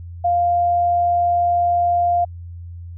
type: tone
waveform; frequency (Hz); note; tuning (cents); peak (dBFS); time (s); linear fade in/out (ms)
sine; 698.5; F5; 0; -14; 0.24-2.25; 10
effects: added 86 Hz sine -31 dBFS peak until 2.97 s